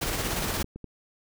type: noise with tremolo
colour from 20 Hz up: pink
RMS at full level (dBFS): -28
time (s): 0.01-0.63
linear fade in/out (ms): 10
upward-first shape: square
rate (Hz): 17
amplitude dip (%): 30
type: clicks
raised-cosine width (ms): 3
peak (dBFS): -26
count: 10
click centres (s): 0.239 / 0.27 / 0.315 / 0.391 / 0.462 / 0.526 / 0.575 / 0.644 / 0.76 / 0.843
effects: none